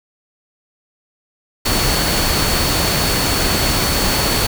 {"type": "tone in noise", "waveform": "sine", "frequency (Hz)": 4435, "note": "C#8", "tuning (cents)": 0, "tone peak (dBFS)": -23, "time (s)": [1.65, 4.47], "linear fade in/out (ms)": 10, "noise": "pink", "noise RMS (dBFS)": -17, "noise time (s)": [1.65, 4.47], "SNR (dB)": -9, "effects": []}